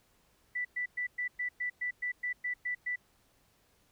sine tone bursts, 1975.5 Hz, B6, in tune, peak -31 dBFS, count 12, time 0.55-2.96 s, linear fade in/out 10 ms, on 100 ms, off 110 ms, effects pink hiss -69 dBFS RMS until 3.91 s

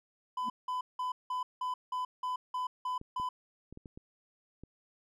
triangle tone bursts, 1005 Hz, B5, 30 cents sharp, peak -30 dBFS, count 10, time 0.37-3.29 s, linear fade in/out 5 ms, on 130 ms, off 180 ms
triangle tone with exponential growth, 233.1 Hz, A#3, in tune, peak -35 dBFS, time 0.41-0.49 s, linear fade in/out 5 ms, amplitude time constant 16 ms
clicks, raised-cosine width 3 ms, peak -34 dBFS, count 7, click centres 3.014 / 3.199 / 3.726 / 3.774 / 3.858 / 3.975 / 4.636 s
effects none

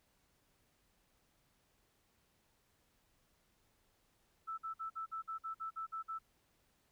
sine tone bursts, 1318.5 Hz, E6, in tune, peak -39 dBFS, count 11, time 4.47-6.19 s, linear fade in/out 20 ms, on 110 ms, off 51 ms, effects pink hiss -75 dBFS RMS until 6.91 s

